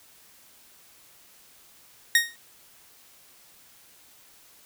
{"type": "tone with exponential decay", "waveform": "sawtooth", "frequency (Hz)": 1864, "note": "A#6", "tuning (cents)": -1, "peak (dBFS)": -10, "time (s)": [2.15, 2.36], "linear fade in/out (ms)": 2, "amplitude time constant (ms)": 44, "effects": ["white hiss -55 dBFS RMS until 4.65 s"]}